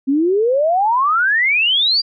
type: exponential sweep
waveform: sine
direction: up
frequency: 261.7 to 4837 Hz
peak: -12 dBFS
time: 0.07-2.02 s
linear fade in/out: 20 ms
effects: none